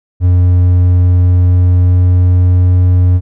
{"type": "tone with pitch glide", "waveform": "triangle", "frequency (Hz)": [89.5, 90.12], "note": ["F2", "F#2"], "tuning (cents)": [43, -45], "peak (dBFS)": -3, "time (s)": [0.2, 3.21], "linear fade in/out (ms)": 50, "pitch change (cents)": 12, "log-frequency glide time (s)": [1.09, 2.7], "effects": []}